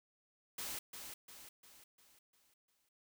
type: noise with echo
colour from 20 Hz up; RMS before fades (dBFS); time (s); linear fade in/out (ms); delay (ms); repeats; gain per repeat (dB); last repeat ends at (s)
white; -43; 0.58-0.79; 5; 350; 6; -6; 2.89
effects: none